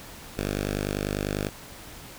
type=tone with notch filter; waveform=5% pulse; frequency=50.1 Hz; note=G1; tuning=38 cents sharp; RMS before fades=-29 dBFS; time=0.37-1.49 s; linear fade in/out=5 ms; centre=960 Hz; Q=1.6; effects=pink hiss -44 dBFS RMS until 2.18 s